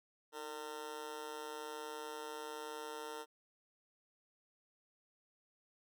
20% pulse tone with amplitude modulation, 455.7 Hz, A#4, 39 cents flat, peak -35 dBFS, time 0.32-3.26 s, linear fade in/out 50 ms, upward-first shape sine, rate 141 Hz, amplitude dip 85%, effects none

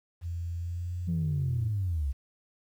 sine tone with pitch glide, 85.4 to 88.87 Hz, F2 to F2, -38 to +31 cents, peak -31 dBFS, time 0.21-1.71 s, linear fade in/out 50 ms, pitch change +69 cents, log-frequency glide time 0.57-0.96 s
sine linear sweep, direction down, 174.61 to 63.5 Hz, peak -26 dBFS, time 1.07-2.13 s, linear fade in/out 20 ms
effects tanh soft clip ceiling -21 dBFS + 10-bit

